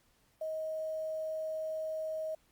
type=tone with quantisation; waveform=sine; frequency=631 Hz; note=D#5; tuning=24 cents sharp; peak=-34 dBFS; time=0.41-2.35 s; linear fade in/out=5 ms; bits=10; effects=pink hiss -70 dBFS RMS until 2.51 s + Opus 48 kbps